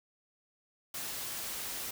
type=noise; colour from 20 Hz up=white; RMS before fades=-39 dBFS; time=0.94-1.91 s; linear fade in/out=5 ms; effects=none